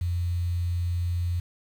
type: tone with quantisation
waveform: sine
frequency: 87.31 Hz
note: F2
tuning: in tune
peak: -24 dBFS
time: 0.01-1.4 s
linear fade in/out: 5 ms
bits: 8
effects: none